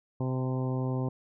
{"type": "harmonic tone with a mistuned harmonic", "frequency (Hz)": 129.1, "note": "C3", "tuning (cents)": -23, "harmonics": [1, 2, 3, 4, 5, 6, 7, 8], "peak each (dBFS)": [-29, -34, -38, -40, -45, -46, -45, -47], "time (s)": [0.2, 1.09], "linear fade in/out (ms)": 5, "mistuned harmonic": 6, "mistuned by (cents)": 27, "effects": []}